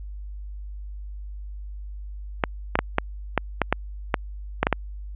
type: clicks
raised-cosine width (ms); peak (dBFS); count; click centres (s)
0.5; -3; 11; 2.438 / 2.755 / 2.79 / 2.984 / 3.377 / 3.617 / 3.726 / 4.142 / 4.63 / 4.669 / 4.727
effects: added 50 Hz sine -33 dBFS peak until 5.15 s + resampled to 8000 Hz